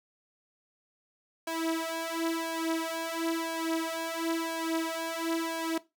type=tone with flanger; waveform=sawtooth; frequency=328 Hz; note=E4; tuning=9 cents flat; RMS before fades=-32 dBFS; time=1.47-5.78 s; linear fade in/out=5 ms; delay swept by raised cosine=1.8 to 4.9 ms; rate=0.98 Hz; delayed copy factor=+1; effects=noise-tail reverb RT60 0.2 s tail -17 dB re dry